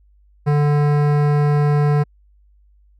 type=tone with hard clipping; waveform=sine; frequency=146.83 Hz; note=D3; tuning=in tune; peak=-15 dBFS; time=0.46-2.04 s; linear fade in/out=20 ms; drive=17 dB; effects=added 50 Hz sine -50 dBFS peak until 2.99 s + Opus 48 kbps